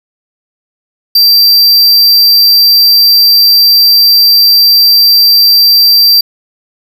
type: tone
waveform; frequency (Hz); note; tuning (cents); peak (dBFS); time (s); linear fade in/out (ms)
square; 4699; D8; 0; -3; 1.15-6.21; 5
effects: none